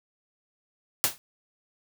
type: noise with exponential decay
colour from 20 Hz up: white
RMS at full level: -19 dBFS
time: 1.04-1.18 s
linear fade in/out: 0 ms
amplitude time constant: 30 ms
effects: none